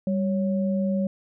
sine tone pair together, 196 / 554.4 Hz, G3 / C#5, 0 / 0 cents, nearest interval octave + tritone, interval 1800 cents, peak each -22 / -29 dBFS, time 0.07-1.07 s, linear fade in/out 2 ms, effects none

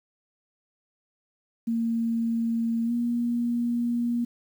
sine tone with pitch glide, 229.8 to 237.8 Hz, A#3 to A#3, -25 to +35 cents, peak -23 dBFS, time 1.67-4.25 s, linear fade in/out 10 ms, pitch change +60 cents, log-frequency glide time 2.85-2.92 s, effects 9-bit

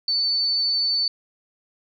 sine tone, 4506 Hz, C#8, 28 cents sharp, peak -19 dBFS, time 0.08-1.08 s, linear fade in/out 2 ms, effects none

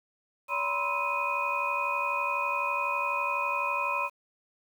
sine tone cluster, 570 / 970 / 1042 / 1305 / 2489 Hz, C#5 / B5 / C6 / E6 / D#7, +48 / -31 / -7 / -18 / 0 cents, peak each -37 / -33 / -31 / -38 / -31 dBFS, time 0.48-4.1 s, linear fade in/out 50 ms, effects 9-bit

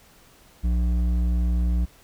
sine tone with hard clipping, 59.8 Hz, A#1, 45 cents sharp, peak -21 dBFS, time 0.63-1.86 s, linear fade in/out 20 ms, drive 8 dB, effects pink hiss -54 dBFS RMS until 2.03 s

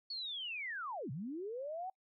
sine linear two-way sweep, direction down then up, 4461 to 116.54 to 772 Hz, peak -39 dBFS, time 0.1-1.9 s, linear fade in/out 5 ms, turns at 1.11 s, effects noise-tail reverb RT60 0.1 s tail -25 dB re dry

